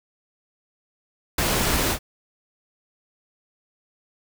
pink noise with ADSR envelope, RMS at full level -20 dBFS, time 1.38-1.99 s, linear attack 5 ms, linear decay 5 ms, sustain -2 dB, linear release 82 ms, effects none

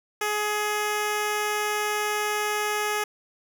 10% pulse tone, 420 Hz, G#4, 19 cents sharp, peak -16 dBFS, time 0.21-3.04 s, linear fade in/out 5 ms, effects none

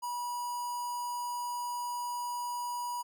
square tone with notch filter, 970 Hz, B5, 31 cents flat, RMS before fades -36 dBFS, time 0.02-3.03 s, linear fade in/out 20 ms, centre 2500 Hz, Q 0.8, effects none

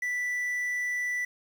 triangle tone with quantisation, 1973 Hz, B6, 2 cents flat, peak -26 dBFS, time 0.02-1.25 s, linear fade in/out 5 ms, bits 9, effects none

